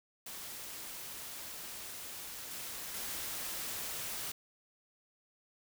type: noise with level steps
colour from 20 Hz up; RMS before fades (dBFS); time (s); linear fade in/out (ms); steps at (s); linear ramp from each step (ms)
white; -45 / -43 / -40; 0.26-4.32; 5; 2.51 / 2.94; 5
effects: none